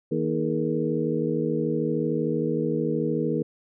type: harmonic tone with a mistuned harmonic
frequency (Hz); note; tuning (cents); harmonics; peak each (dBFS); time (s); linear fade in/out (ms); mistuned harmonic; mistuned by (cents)
79.2; D#2; +31; 2 / 3 / 4 / 5 / 6; -29 / -29 / -29 / -29 / -29; 0.11-3.43; 10; 5; +110
effects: none